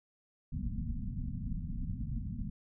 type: low-pass noise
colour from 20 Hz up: pink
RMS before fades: -37 dBFS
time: 0.52-2.5 s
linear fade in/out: 2 ms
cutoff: 250 Hz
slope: 96 dB/octave
effects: none